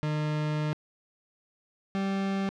40% pulse tone pair in turn, 151.8 / 194.98 Hz, D#3 / G3, -42 / -9 cents, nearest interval major third, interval 433 cents, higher second, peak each -26 dBFS, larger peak neither, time 0.03-0.73 / 1.95-2.49 s, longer first, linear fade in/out 0 ms, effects low-pass 4000 Hz 12 dB/octave

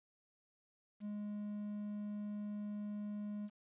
triangle tone with quantisation, 207.7 Hz, G#3, in tune, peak -38 dBFS, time 1-3.5 s, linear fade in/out 50 ms, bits 11, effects resampled to 8000 Hz

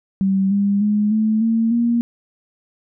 sine tone with pitch steps, 193 / 200.8 / 209 / 217.5 / 226.4 / 235.6 Hz, G3 / G3 / G#3 / A3 / A3 / A#3, -27 / +42 / +11 / -20 / +50 / +19 cents, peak -14 dBFS, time 0.21-2.01 s, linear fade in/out 0 ms, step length 300 ms, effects none

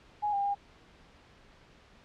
sine tone with pitch steps, 833 / 801 / 806 Hz, G#5 / G5 / G5, +5 / +37 / +48 cents, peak -27 dBFS, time 0.22-0.55 s, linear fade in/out 20 ms, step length 110 ms, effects pink hiss -58 dBFS RMS until 2.04 s + low-pass 4000 Hz 12 dB/octave

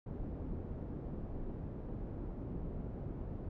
pink low-pass noise, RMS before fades -42 dBFS, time 0.06-3.49 s, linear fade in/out 5 ms, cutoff 390 Hz, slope 12 dB/octave, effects none

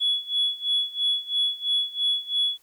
sine tone with tremolo, 3387 Hz, G#7, 33 cents sharp, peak -18 dBFS, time 0-2.58 s, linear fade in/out 20 ms, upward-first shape sine, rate 3 Hz, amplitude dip 90%, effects tanh soft clip ceiling -15 dBFS + white hiss -62 dBFS RMS until 2.62 s

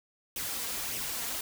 white noise with flanger, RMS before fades -35 dBFS, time 0.36-1.41 s, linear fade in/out 2 ms, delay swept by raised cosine 0.34 to 4.34 ms, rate 1.7 Hz, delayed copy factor +0.55, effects none

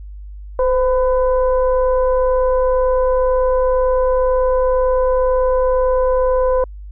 sine tone with frequency modulation, 513 Hz, C5, 34 cents flat, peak -12 dBFS, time 0.59-6.64 s, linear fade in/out 2 ms, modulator 492 Hz, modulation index 0.69, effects added 50 Hz sine -30 dBFS peak until 6.91 s

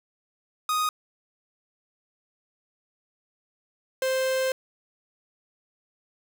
45% pulse tone pair in turn, 1244.5 / 523.2 Hz, D#6 / C5, 0 / 0 cents, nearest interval octave + minor third, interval 1500 cents, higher first, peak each -23 dBFS, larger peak neither, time 0.69-0.89 / 4.02-4.52 s, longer second, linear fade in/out 2 ms, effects none

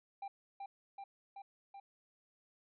triangle tone with echo, 792 Hz, G5, 18 cents sharp, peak -39 dBFS, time 0.22-0.28 s, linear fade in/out 5 ms, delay 380 ms, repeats 4, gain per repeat -2 dB, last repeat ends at 1.8 s, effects resampled to 11025 Hz

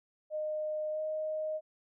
sine tone with pitch glide, 614 to 621.5 Hz, D#5 to D#5, -23 to -2 cents, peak -32 dBFS, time 0.3-1.61 s, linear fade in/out 50 ms, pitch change +21 cents, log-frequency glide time 0.91-1 s, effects none

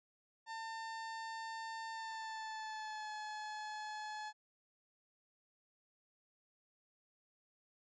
30% pulse tone with pitch glide, 900 to 853.4 Hz, A5 to G#5, +39 to +47 cents, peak -40 dBFS, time 0.46-4.33 s, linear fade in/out 50 ms, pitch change -92 cents, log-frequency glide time 1.93-3.12 s, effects resampled to 16000 Hz

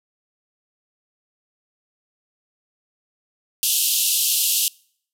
white band-pass noise, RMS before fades -20 dBFS, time 3.63-4.68 s, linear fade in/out 0 ms, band 2700 to 15000 Hz, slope 96 dB/octave, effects noise-tail reverb RT60 0.6 s tail -26 dB re dry

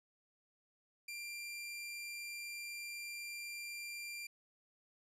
sawtooth tone, 2376 Hz, D7, 20 cents sharp, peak -40 dBFS, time 1.08-4.27 s, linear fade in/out 5 ms, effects resampled to 32000 Hz

